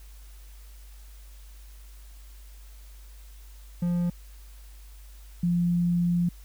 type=tone pair in turn; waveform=triangle / sine; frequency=174.61 / 173.88 Hz; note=F3 / F3; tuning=0 / -7 cents; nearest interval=unison; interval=7 cents; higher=first; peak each=-21 dBFS; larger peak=neither; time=3.82-4.1 / 5.43-6.29 s; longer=second; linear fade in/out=5 ms; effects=added 50 Hz sine -44 dBFS peak until 6.44 s + white hiss -57 dBFS RMS until 6.44 s